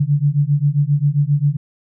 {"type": "beating tone pair", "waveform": "sine", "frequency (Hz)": [141, 148.5], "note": ["C#3", "D3"], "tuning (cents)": [30, 20], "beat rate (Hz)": 7.5, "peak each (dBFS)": -16, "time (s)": [0, 1.57], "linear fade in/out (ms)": 10, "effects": []}